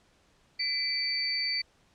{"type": "tone cluster", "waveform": "sine", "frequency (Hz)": [2021, 2329, 4569], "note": ["B6", "D7", "D8"], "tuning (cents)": [39, -15, -48], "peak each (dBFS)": [-36, -36, -28], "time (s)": [0.59, 1.62], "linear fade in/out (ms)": 10, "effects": ["pink hiss -65 dBFS RMS until 1.94 s", "low-pass 7000 Hz 12 dB/octave"]}